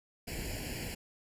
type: noise with comb filter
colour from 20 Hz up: pink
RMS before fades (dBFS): -39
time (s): 0.27-0.95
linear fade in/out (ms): 10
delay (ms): 0.41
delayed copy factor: +0.9
effects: resampled to 32000 Hz